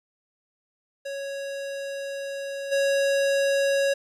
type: tone with level steps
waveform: square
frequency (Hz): 554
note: C#5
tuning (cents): -1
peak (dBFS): -31 / -21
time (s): 1.05-3.94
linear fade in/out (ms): 10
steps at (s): 2.71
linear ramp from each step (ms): 20
effects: low-pass 9000 Hz 12 dB/octave + 10-bit